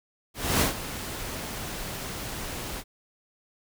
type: noise with ADSR envelope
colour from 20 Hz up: pink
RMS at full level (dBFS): -22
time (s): 0.34-2.84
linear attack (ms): 270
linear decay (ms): 120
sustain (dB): -13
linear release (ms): 60
effects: none